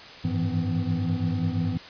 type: tone cluster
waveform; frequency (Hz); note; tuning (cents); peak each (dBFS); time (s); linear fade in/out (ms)
triangle; 96.1 / 105.1 / 162.2 / 168 / 253; G2 / G#2 / E3 / E3 / B3; -34 / +21 / -28 / +33 / +42; -28; 0.24-1.78; 10
effects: white hiss -43 dBFS RMS until 1.89 s + resampled to 11025 Hz